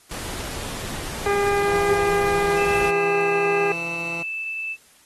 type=noise; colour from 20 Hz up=pink; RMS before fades=-32 dBFS; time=0.11-2.9 s; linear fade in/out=2 ms
type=harmonic tone; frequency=403.9 Hz; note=G#4; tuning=48 cents flat; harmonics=1 / 2 / 3 / 4 / 5 / 6; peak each=-20 / -26 / -30 / -32 / -34 / -36 dBFS; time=1.26-3.72 s; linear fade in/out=2 ms
type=tone with pitch glide; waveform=10% pulse; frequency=170 to 168.63 Hz; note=F3 to E3; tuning=-46 to +40 cents; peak=-24 dBFS; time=1.67-4.23 s; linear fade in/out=10 ms; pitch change=-14 cents; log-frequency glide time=2.14-2.58 s
type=tone; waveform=sine; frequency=2637 Hz; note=E7; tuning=in tune; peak=-26 dBFS; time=2.56-4.77 s; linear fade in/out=50 ms
effects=white hiss -54 dBFS RMS until 5.05 s + AAC 32 kbps